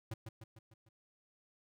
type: tone with echo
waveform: square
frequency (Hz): 111.4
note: A2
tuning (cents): +22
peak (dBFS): -39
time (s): 0.11-0.14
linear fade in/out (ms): 5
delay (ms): 150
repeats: 5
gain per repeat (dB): -5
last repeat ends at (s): 0.89
effects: none